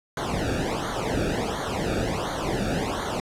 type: noise with flanger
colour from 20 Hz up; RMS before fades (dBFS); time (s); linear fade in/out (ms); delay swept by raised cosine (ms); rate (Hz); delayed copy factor
brown; -27; 0.17-3.2; 2; 0.38 to 0.99; 1.4; -1
effects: low-pass 10000 Hz 12 dB/octave